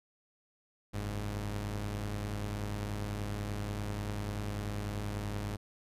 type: tone pair together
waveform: sawtooth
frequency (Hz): 46.57 / 103.4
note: F#1 / G#2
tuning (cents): +12 / -7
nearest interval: octave + major second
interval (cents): 1381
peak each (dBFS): -36 / -32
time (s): 0.93-5.57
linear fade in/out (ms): 20
effects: resampled to 32000 Hz